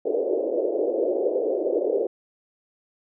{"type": "band-pass noise", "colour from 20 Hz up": "pink", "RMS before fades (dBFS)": -24, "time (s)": [0.05, 2.07], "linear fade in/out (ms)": 5, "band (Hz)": [350, 570], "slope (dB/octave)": 48, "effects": []}